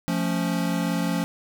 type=chord; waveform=square; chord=F augmented; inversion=none; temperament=equal; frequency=174.61 / 220 / 277.2 Hz; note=F3 / A3 / C#4; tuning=0 / 0 / 0 cents; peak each=-26 / -30 / -29 dBFS; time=0.08-1.24 s; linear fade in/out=0 ms; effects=none